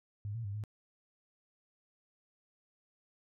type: tone with pitch steps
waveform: sine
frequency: 103.1 / 115.5 / 100.2 / 106 Hz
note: G#2 / A#2 / G2 / G#2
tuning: -12 / -16 / +38 / +36 cents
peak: -36 dBFS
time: 0.25-0.638 s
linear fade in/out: 0 ms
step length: 97 ms
effects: none